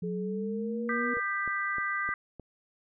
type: exponential sweep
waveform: sine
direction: up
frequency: 174.61 to 249.6 Hz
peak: -32 dBFS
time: 0.02-1.14 s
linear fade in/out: 5 ms
type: tone with pitch glide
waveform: sine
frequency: 425.8 to 477.9 Hz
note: G#4 to A#4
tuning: +43 to +43 cents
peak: -34 dBFS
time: 0.03-1.2 s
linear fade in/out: 10 ms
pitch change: +200 cents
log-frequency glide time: 0.23-0.82 s
type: chord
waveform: sine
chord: G major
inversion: second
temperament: equal with one note detuned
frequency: 1204.2 / 1568 / 1975.5 Hz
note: D6 / G6 / B6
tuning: +43 / 0 / 0 cents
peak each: -33 dBFS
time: 0.89-2.14 s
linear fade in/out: 2 ms
type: click train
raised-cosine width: 2 ms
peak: -30 dBFS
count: 5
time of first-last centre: 1.17-2.397 s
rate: 3.26 Hz
effects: none